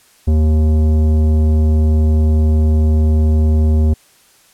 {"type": "tone with tanh clipping", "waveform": "sine", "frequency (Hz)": 77.6, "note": "D#2", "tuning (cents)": -4, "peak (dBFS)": -11, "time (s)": [0.27, 3.94], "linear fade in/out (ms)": 10, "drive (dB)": 13, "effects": ["white hiss -50 dBFS RMS until 4.53 s", "low-pass 12000 Hz 12 dB/octave"]}